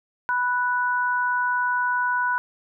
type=tone pair together; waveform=sine; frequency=987.8 / 1480 Hz; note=B5 / F#6; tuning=0 / 0 cents; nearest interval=perfect fifth; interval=700 cents; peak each=-23 dBFS; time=0.29-2.38 s; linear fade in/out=0 ms; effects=none